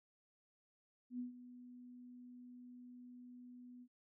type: tone with ADSR envelope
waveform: sine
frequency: 246.9 Hz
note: B3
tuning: in tune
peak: -39 dBFS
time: 1.1-3.88 s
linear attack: 90 ms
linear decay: 130 ms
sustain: -14 dB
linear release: 60 ms
effects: none